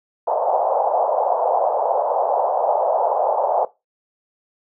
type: band-pass noise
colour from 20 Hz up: white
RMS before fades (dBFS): -19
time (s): 0.27-3.65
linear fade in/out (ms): 2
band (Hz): 520 to 860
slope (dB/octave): 48
effects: noise-tail reverb RT60 0.2 s tail -17 dB re dry